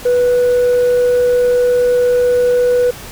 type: tone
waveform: sine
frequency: 491.6 Hz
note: B4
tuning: 8 cents flat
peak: -7 dBFS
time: 0.05-2.91 s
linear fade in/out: 10 ms
effects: tanh soft clip ceiling -8 dBFS + pink hiss -32 dBFS RMS until 3.11 s